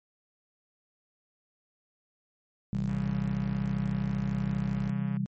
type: chord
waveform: sine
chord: C major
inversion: none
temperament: just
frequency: 130.81 / 163.52 / 196.22 Hz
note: C3 / E3 / G3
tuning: 0 / -14 / +2 cents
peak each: -32 / -34 / -30 dBFS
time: 2.73-5.26 s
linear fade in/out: 0 ms
type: tone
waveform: sawtooth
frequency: 55 Hz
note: A1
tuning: in tune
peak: -35 dBFS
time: 2.74-4.9 s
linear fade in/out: 5 ms
type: click train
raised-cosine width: 0.5 ms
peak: -32 dBFS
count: 320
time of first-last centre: 2.89-5.169 s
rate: 140 Hz
effects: MP3 32 kbps